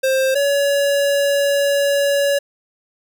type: tone pair in turn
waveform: square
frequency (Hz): 528 / 564.9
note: C5 / C#5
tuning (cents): +16 / +33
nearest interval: minor second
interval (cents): 117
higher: second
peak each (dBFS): -15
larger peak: neither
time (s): 0.03-0.35 / 0.35-2.39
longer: second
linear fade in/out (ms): 10
effects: none